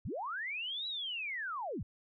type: linear two-way sweep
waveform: sine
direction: up then down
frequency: 51.3 to 3951 to 51.3 Hz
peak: -36 dBFS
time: 0.05-1.83 s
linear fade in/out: 5 ms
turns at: 0.87 s
effects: none